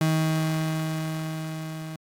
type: tone with level ramp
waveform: 35% pulse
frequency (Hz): 158.4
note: D#3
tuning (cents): +31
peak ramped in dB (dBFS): -18 to -32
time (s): 0.01-1.96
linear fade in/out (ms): 2
effects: AAC 64 kbps

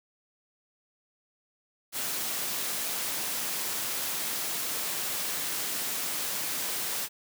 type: high-pass noise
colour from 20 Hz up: white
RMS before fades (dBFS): -32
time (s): 1.92-7.09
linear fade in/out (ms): 50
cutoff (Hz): 140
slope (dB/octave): 12
effects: none

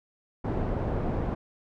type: low-pass noise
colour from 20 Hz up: pink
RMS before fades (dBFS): -29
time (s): 0.44-1.35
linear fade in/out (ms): 10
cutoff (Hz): 710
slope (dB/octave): 12
effects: none

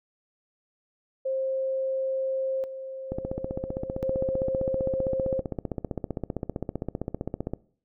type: tone with tremolo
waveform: sine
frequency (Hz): 530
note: C5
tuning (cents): +22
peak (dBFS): -25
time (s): 1.25-5.41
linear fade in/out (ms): 10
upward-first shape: square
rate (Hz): 0.36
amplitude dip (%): 65
type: click train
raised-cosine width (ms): 2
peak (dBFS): -16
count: 69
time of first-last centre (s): 3.12-7.536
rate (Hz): 15.4
effects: noise-tail reverb RT60 0.5 s tail -21 dB re dry

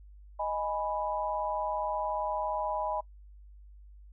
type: chord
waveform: sine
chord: G# minor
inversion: second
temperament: equal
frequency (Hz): 622.3 / 830.6 / 987.8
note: D#5 / G#5 / B5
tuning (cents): 0 / 0 / 0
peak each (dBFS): -34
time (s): 0.39-3.01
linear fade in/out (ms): 10
effects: noise-tail reverb RT60 0.1 s tail -22 dB re dry + added 50 Hz sine -49 dBFS peak until 4.12 s

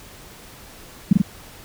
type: tone with echo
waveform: sine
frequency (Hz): 193.3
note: G3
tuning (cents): -24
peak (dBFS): -7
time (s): 1.11-1.13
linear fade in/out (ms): 5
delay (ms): 44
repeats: 2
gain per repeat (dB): -2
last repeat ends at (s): 1.218
effects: pink hiss -43 dBFS RMS until 1.64 s

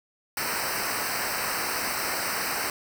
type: noise with comb filter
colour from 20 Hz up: pink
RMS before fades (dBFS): -29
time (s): 0.37-2.7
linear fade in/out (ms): 2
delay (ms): 0.29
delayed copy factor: -1
effects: none

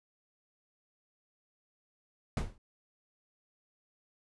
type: noise with exponential decay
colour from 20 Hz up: brown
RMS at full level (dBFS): -24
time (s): 2.37-2.58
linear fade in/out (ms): 2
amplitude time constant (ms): 44
effects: resampled to 24000 Hz

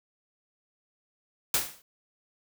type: noise with exponential decay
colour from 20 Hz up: white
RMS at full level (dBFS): -22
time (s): 1.54-1.82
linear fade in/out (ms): 2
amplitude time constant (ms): 60
effects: none

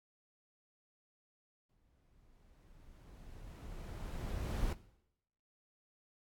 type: noise with exponential growth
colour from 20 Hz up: brown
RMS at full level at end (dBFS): -34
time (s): 1.69-4.73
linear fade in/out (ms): 5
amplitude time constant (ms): 660
effects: noise-tail reverb RT60 0.8 s tail -17 dB re dry + AAC 64 kbps

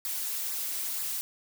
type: noise with flanger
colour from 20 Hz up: blue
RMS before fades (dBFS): -33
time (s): 0.05-1.21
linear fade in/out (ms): 0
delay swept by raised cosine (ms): 0.32 to 6.22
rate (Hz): 2.1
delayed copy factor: -0.7
effects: none

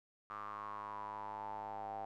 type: tone with band-pass filter sweep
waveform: square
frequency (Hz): 51.91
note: G#1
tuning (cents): 0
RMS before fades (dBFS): -45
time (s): 0.3-2.05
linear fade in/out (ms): 0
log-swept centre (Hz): 1200 to 760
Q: 8.7
effects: none

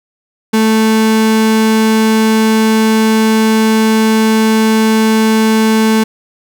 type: tone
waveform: 35% pulse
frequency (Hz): 220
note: A3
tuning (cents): 0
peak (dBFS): -6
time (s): 0.53-6.04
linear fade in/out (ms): 10
effects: none

